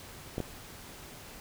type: clicks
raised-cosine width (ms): 2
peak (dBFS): -19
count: 2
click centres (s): 0.381 / 0.403
effects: pink hiss -48 dBFS RMS until 1.4 s